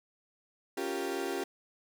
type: chord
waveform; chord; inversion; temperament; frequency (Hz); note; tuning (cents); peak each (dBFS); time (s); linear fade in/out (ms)
35% pulse; G half-diminished seventh; second; equal; 277.2 / 349.2 / 392 / 466.2; Db4 / F4 / G4 / Bb4; 0 / 0 / 0 / 0; -38 / -36 / -34 / -40; 0.77-1.44; 5
effects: none